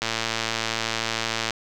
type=click train; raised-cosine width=0.2 ms; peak=-7 dBFS; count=169; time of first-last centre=0.02-1.507 s; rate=113 Hz; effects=none